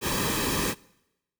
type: noise with comb filter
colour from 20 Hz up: pink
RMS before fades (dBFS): -27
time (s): 0.01-0.75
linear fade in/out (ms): 50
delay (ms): 1.4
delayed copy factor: -0.65
effects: noise-tail reverb RT60 0.9 s tail -23 dB re dry